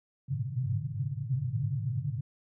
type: band-pass noise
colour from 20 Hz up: white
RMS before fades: -32 dBFS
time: 0.28-2.21 s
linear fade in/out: 5 ms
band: 100 to 150 Hz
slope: 96 dB/octave
effects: none